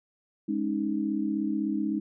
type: chord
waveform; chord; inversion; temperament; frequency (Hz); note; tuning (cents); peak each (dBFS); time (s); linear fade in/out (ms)
sine; Ab suspended fourth; none; equal with one note detuned; 207.7 / 275 / 311.1; Ab3 / Db4 / Eb4; 0 / -14 / 0; -30 / -32 / -29; 0.48-2; 10
effects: none